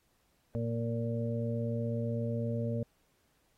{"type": "harmonic tone", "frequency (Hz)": 116, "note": "A#2", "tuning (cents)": -8, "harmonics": [1, 2, 4, 5], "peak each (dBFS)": [-33, -36, -39, -40], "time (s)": [0.55, 2.83], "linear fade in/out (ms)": 0, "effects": ["pink hiss -73 dBFS RMS until 3.57 s", "AAC 48 kbps"]}